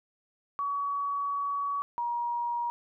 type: tone pair in turn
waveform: sine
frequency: 1131 / 951.1 Hz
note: C#6 / A#5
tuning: +34 / +35 cents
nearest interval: minor third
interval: 299 cents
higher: first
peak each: -28 dBFS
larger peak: neither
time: 0.59-1.82 / 1.98-2.7 s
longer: first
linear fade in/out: 0 ms
effects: none